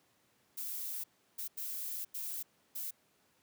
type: noise bursts at uneven times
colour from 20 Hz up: violet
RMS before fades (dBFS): -40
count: 5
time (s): 0.57-1.04 / 1.38-1.48 / 1.57-2.05 / 2.14-2.43 / 2.75-2.91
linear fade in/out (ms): 10
effects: pink hiss -71 dBFS RMS until 3.42 s + high-pass 150 Hz 12 dB/octave